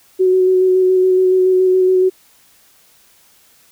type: tone with vibrato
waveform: sine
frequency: 371.4 Hz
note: F#4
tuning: 7 cents sharp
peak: -9 dBFS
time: 0.19-2.1 s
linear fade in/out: 20 ms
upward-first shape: square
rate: 7.1 Hz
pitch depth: 12 cents each way
effects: white hiss -51 dBFS RMS until 3.71 s